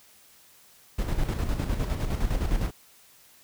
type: noise with tremolo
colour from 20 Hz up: brown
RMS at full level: -25 dBFS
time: 0.98-2.71 s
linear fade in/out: 10 ms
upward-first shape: square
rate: 9.8 Hz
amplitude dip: 50%
effects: white hiss -56 dBFS RMS until 3.43 s